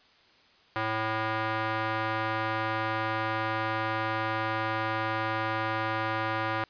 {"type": "tone with band-pass filter", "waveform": "square", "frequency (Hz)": 110, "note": "A2", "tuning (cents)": 0, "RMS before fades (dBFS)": -30, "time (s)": [0.76, 6.64], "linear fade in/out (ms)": 0, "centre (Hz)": 1300, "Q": 1.2, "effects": ["white hiss -60 dBFS RMS until 6.69 s", "resampled to 11025 Hz"]}